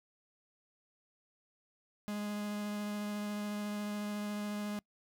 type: tone with vibrato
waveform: 45% pulse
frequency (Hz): 207.7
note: G#3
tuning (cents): 0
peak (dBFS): -36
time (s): 2.08-4.79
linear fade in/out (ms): 0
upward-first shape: triangle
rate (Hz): 14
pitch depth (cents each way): 10
effects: noise-tail reverb RT60 0.1 s tail -25 dB re dry